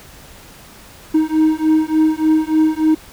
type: beating tone pair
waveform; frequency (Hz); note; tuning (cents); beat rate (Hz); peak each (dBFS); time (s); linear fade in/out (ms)
triangle; 311.9 / 315.3; D#4 / D#4; +4 / +23; 3.4; -13; 1.14-2.95; 10
effects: pink hiss -41 dBFS RMS until 3.12 s